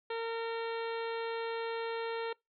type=harmonic tone; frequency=457.6 Hz; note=A#4; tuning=32 cents flat; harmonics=1 / 2 / 3 / 4 / 5 / 6 / 7 / 8 / 9; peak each=-35 / -41 / -45 / -47 / -49 / -51 / -52 / -53 / -54 dBFS; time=0.1-2.33 s; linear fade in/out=5 ms; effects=noise-tail reverb RT60 0.2 s tail -25 dB re dry